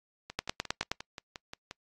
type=two click trains; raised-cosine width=0.2 ms; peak=-23 / -12 dBFS; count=9 / 6; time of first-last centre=0.3-1.711 / 0.39-0.916 s; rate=5.67 / 9.51 Hz; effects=noise-tail reverb RT60 0.1 s tail -26 dB re dry + AAC 32 kbps